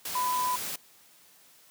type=tone in noise; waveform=sine; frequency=999 Hz; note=B5; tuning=20 cents sharp; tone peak=-26 dBFS; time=0.15-0.56 s; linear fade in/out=5 ms; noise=white; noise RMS=-35 dBFS; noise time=0.05-0.76 s; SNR=+6 dB; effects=white hiss -58 dBFS RMS until 1.7 s + high-pass 100 Hz 12 dB/octave